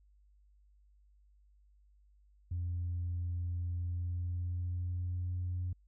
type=tone with pitch glide; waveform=sine; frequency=87.31 to 89.71 Hz; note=F2 to F2; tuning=0 to +47 cents; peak=-32 dBFS; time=2.51-5.73 s; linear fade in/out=5 ms; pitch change=+47 cents; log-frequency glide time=3.78-5.41 s; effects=tanh soft clip ceiling -30 dBFS + added 50 Hz sine -62 dBFS peak until 5.87 s